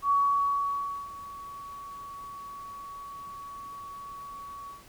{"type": "tone with ADSR envelope", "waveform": "sine", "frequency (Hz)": 1126, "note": "C#6", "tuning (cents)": 27, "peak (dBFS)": -20, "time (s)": [0.02, 4.84], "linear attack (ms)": 83, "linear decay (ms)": 980, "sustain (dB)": -19, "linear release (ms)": 150, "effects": ["pink hiss -54 dBFS RMS until 4.88 s"]}